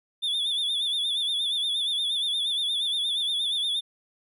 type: tone with vibrato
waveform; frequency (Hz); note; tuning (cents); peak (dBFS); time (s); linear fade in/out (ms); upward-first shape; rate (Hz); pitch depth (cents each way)
triangle; 3505; A7; -7; -23; 0.22-3.81; 20; sine; 8.5; 78
effects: none